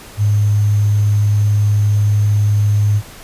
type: tone with sample-and-hold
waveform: sine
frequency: 103.83 Hz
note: G#2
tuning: in tune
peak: -10 dBFS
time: 0.17-3.02 s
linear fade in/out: 50 ms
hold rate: 6300 Hz
effects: pink hiss -37 dBFS RMS until 3.23 s + resampled to 32000 Hz